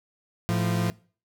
40% pulse tone pair together, 110 / 173.76 Hz, A2 / F3, 0 / -8 cents, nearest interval minor sixth, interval 792 cents, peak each -25 dBFS, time 0.49-0.9 s, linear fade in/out 0 ms, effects noise-tail reverb RT60 0.4 s tail -22 dB re dry

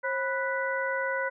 harmonic tone with a mistuned harmonic, 493.9 Hz, B4, in tune, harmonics 1 / 2 / 3 / 4, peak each -31 / -34 / -31 / -35 dBFS, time 0.03-1.3 s, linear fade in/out 20 ms, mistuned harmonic 1, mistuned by +140 cents, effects none

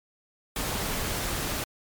pink noise, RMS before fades -30 dBFS, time 0.56-1.64 s, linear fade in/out 2 ms, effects MP3 96 kbps

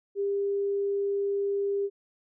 sine tone, 400 Hz, G4, 35 cents sharp, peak -25 dBFS, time 0.15-1.9 s, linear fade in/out 50 ms, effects none

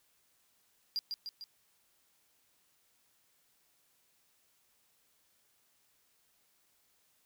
triangle tone with echo, 4800 Hz, D8, 37 cents sharp, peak -30 dBFS, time 0.96-0.99 s, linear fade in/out 0 ms, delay 150 ms, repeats 3, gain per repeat -4 dB, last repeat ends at 1.44 s, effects white hiss -72 dBFS RMS until 7.25 s

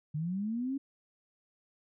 sine linear sweep, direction up, 145.1 to 280 Hz, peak -31 dBFS, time 0.14-0.78 s, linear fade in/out 10 ms, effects none

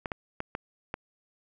clicks, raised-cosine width 0.5 ms, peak -17 dBFS, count 5, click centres 0.058 / 0.118 / 0.404 / 0.551 / 0.941 s, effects none

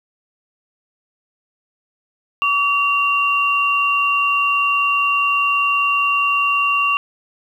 sine tone pair together, 1144 / 2765 Hz, D6 / F7, -46 / -18 cents, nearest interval octave + minor third, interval 1528 cents, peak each -17 dBFS, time 2.42-6.97 s, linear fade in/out 0 ms, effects 8-bit

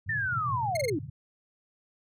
pink band-pass noise, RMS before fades -37 dBFS, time 0.06-1.1 s, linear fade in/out 10 ms, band 100 to 140 Hz, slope 48 dB/octave
sine linear sweep, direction down, 1828 to 267.1 Hz, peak -27 dBFS, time 0.09-0.99 s, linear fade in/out 5 ms
sawtooth tone bursts, 2130 Hz, C7, 30 cents sharp, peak -26 dBFS, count 4, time 0.75-0.899 s, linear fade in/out 5 ms, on 20 ms, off 23 ms
effects resampled to 32000 Hz

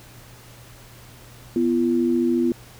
sine tone pair together, 247.5 / 341.4 Hz, B3 / F4, +4 / -39 cents, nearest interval tritone, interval 557 cents, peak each -20 dBFS, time 1.56-2.52 s, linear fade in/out 2 ms, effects added 120 Hz sine -47 dBFS peak until 2.79 s + pink hiss -47 dBFS RMS until 2.79 s

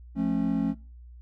triangle chord, F augmented, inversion none, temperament just, 174.61 / 218.3 / 272.8 Hz, F3 / A3 / C#4, 0 / -13 / -28 cents, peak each -28 / -26 / -25 dBFS, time 0.15-0.75 s, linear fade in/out 50 ms, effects noise-tail reverb RT60 0.4 s tail -25 dB re dry + added 60 Hz sine -44 dBFS peak until 1.21 s

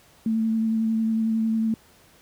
sine tone with vibrato, 222.8 Hz, A3, 22 cents sharp, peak -20 dBFS, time 0.26-1.74 s, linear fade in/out 2 ms, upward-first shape sine, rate 11 Hz, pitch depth 16 cents each way, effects pink hiss -55 dBFS RMS until 2.21 s + high-pass 60 Hz 12 dB/octave

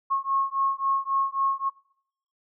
sine beating tone pair, 1087 / 1090.7 Hz, C#6 / C#6, -34 / -28 cents, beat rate 3.7 Hz, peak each -26 dBFS, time 0.1-1.7 s, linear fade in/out 20 ms, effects noise-tail reverb RT60 0.7 s tail -21 dB re dry

